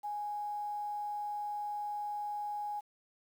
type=tone with quantisation; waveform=sine; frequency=830 Hz; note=G#5; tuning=1 cent flat; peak=-35 dBFS; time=0.03-2.81 s; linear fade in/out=20 ms; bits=10; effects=none